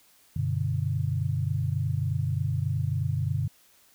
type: chord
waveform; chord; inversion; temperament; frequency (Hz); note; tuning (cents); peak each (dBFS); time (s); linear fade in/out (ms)
sine; G major; none; equal with one note detuned; 95.71 / 123.47 / 146.83; G2 / B2 / D3; -41 / 0 / 0; -29; 0.36-3.48; 5
effects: white hiss -60 dBFS RMS until 3.94 s